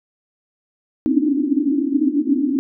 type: band-pass noise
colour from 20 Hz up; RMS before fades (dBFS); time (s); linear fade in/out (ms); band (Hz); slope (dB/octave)
white; -18; 1.06-2.59; 0; 260 to 310; 96
effects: none